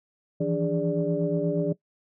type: tone cluster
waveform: sine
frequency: 161.5 / 169.9 / 292.4 / 409.9 / 585 Hz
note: E3 / F3 / D4 / G#4 / D5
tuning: -35 / -47 / -7 / -23 / -7 cents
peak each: -29 dBFS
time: 0.4-1.73 s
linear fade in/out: 10 ms
effects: noise-tail reverb RT60 0.1 s tail -19 dB re dry + tanh soft clip ceiling -11 dBFS